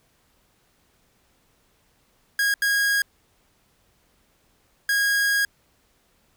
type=tone bursts at uneven times; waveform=45% pulse; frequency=1639 Hz; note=G#6; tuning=23 cents flat; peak=-19 dBFS; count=3; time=2.39-2.54 / 2.62-3.02 / 4.89-5.45 s; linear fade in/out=2 ms; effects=pink hiss -64 dBFS RMS until 6.36 s